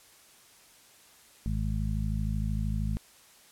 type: harmonic tone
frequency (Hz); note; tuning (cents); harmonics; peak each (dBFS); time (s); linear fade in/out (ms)
53; G#1; +36; 1 / 2 / 3 / 4; -30 / -33 / -35 / -36; 1.46-2.97; 0
effects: white hiss -57 dBFS RMS until 3.51 s + low-pass 12000 Hz 12 dB/octave